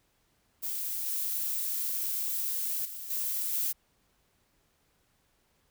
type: noise with level steps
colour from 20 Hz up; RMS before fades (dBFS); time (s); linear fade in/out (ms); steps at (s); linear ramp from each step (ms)
violet; -34 / -32 / -41 / -32 / -30; 0.62-3.73; 20; 1.06 / 2.85 / 3.1 / 3.53; 5
effects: pink hiss -71 dBFS RMS until 5.7 s